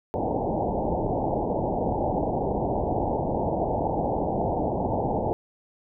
white low-pass noise, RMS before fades -26 dBFS, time 0.14-5.33 s, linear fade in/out 0 ms, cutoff 890 Hz, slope 96 dB/octave, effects none

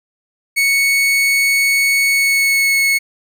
40% pulse tone with pitch glide, 2217 to 2197 Hz, C#7 to C#7, 0 to -16 cents, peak -11 dBFS, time 0.56-2.99 s, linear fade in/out 20 ms, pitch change -16 cents, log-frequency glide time 2.09-2.78 s, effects none

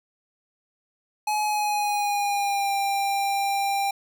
square tone with pitch glide, 846 to 793.9 Hz, G#5 to G5, +32 to +22 cents, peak -23 dBFS, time 1.27-3.91 s, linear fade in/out 5 ms, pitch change -110 cents, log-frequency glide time 1.43-2.73 s, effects none

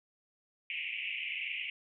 white band-pass noise, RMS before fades -38 dBFS, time 0.7-1.7 s, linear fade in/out 2 ms, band 2100 to 2900 Hz, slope 96 dB/octave, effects none

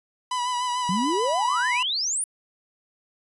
45% pulse tone with vibrato, 987.8 Hz, B5, in tune, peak -24 dBFS, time 0.31-1.83 s, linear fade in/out 5 ms, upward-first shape sine, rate 6.8 Hz, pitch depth 34 cents each way
sine exponential sweep, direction up, 170.1 to 9956 Hz, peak -23 dBFS, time 0.89-2.24 s, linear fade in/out 2 ms
effects resampled to 24000 Hz

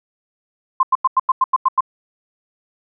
sine tone bursts, 1046.5 Hz, C6, in tune, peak -10 dBFS, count 9, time 0.8-1.807 s, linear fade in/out 5 ms, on 31 ms, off 91 ms, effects none

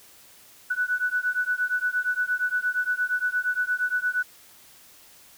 sine beating tone pair, 1480 / 1488.6 Hz, F#6 / F#6, 0 / +10 cents, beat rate 8.6 Hz, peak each -26 dBFS, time 0.7-4.23 s, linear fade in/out 10 ms, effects white hiss -52 dBFS RMS until 5.37 s

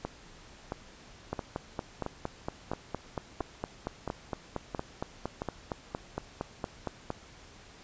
two click trains, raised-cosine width 1 ms, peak -19 / -18 dBFS, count 9 / 26, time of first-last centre 0.05-5.419 / 1.33-7.104 s, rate 1.49 / 4.33 Hz, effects pink hiss -53 dBFS RMS until 7.83 s + resampled to 16000 Hz

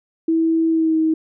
sine tone with pitch glide, 325.8 to 318 Hz, E4 to D#4, -20 to +38 cents, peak -14 dBFS, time 0.28-1.14 s, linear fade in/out 5 ms, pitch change -42 cents, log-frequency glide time 0.69-0.97 s, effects none

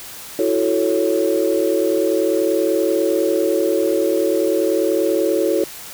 sine chord, F# minor seventh, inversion third, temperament equal, 329.6 / 370 / 440 / 554.4 Hz, E4 / F#4 / A4 / C#5, 0 / 0 / 0 / 0 cents, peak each -20 dBFS, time 0.39-5.64 s, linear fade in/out 2 ms, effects tanh soft clip ceiling -5 dBFS + white hiss -35 dBFS RMS until 5.93 s

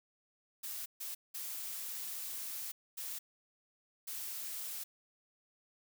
blue noise bursts at uneven times, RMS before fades -42 dBFS, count 5, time 0.63-0.86 / 1-1.15 / 1.34-2.72 / 2.97-3.19 / 4.07-4.84 s, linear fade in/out 10 ms, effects none

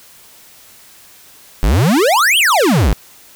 square exponential two-way sweep, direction up then down, 42.27 to 3286 to 42.27 Hz, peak -10 dBFS, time 1.63-2.93 s, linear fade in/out 0 ms, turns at 2.38 s, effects white hiss -43 dBFS RMS until 3.35 s

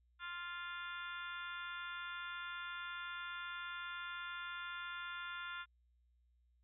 harmonic tone, 349.2 Hz, F4, in tune, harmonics 3 / 4 / 5 / 6 / 7 / 8 / 9 / 10, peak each -51 / -45 / -53 / -56 / -57 / -56 / -64 / -53 dBFS, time 0.19-5.66 s, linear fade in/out 50 ms, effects added 60 Hz sine -70 dBFS peak until 6.63 s

